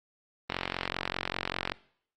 click train, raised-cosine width 0.3 ms, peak -13 dBFS, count 56, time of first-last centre 0.5-1.72 s, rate 45.1 Hz, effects noise-tail reverb RT60 0.6 s tail -21 dB re dry + Opus 24 kbps

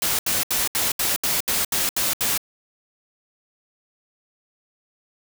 white noise bursts, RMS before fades -22 dBFS, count 10, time 0.02-2.377 s, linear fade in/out 2 ms, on 170 ms, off 73 ms, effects none

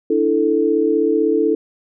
sine chord, D suspended second, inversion none, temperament equal, 293.7 / 329.6 / 440 Hz, D4 / E4 / A4, 0 / 0 / 0 cents, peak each -20 / -18 / -16 dBFS, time 0.1-1.55 s, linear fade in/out 5 ms, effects none

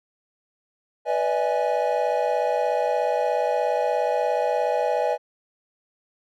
triangle chord, E dominant seventh, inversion second, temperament equal with one note detuned, 493.9 / 587.3 / 644.2 / 830.6 Hz, B4 / D5 / E5 / G#5, 0 / 0 / -40 / 0 cents, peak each -24 dBFS, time 1.05-5.18 s, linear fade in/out 50 ms, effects none

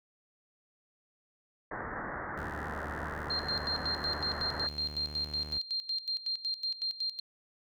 white low-pass noise, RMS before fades -39 dBFS, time 1.71-4.67 s, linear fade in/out 5 ms, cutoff 1900 Hz, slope 96 dB/octave
sawtooth tone, 74.9 Hz, D2, 35 cents sharp, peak -38 dBFS, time 2.37-5.58 s, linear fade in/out 0 ms
sine tone with tremolo, 4186 Hz, C8, in tune, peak -30 dBFS, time 3.3-7.2 s, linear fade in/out 5 ms, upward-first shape square, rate 5.4 Hz, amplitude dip 80%
effects none

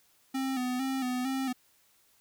square tone with vibrato, 258.1 Hz, C4, 23 cents flat, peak -30 dBFS, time 0.34-1.53 s, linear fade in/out 10 ms, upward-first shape square, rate 2.2 Hz, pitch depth 51 cents each way, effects white hiss -66 dBFS RMS until 2.2 s

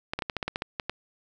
clicks, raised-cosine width 0.3 ms, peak -13 dBFS, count 11, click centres 0.135 / 0.19 / 0.222 / 0.298 / 0.367 / 0.428 / 0.48 / 0.559 / 0.621 / 0.798 / 0.896 s, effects none

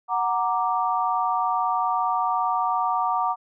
sine chord, Gb augmented, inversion none, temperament equal, 740 / 932.3 / 1174.7 Hz, Gb5 / Bb5 / D6, 0 / 0 / 0 cents, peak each -25 dBFS, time 0.08-3.36 s, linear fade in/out 50 ms, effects none

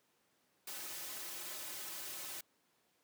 white noise with comb filter, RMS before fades -45 dBFS, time 0.67-2.41 s, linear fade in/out 5 ms, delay 4.3 ms, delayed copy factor -0.8, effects pink hiss -75 dBFS RMS until 3.03 s + high-pass 200 Hz 12 dB/octave

